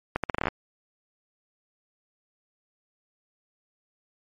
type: accelerating click train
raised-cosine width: 0.5 ms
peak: -10 dBFS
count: 10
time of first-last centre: 0.16-0.483 s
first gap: 77 ms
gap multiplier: 0.79
effects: MP3 48 kbps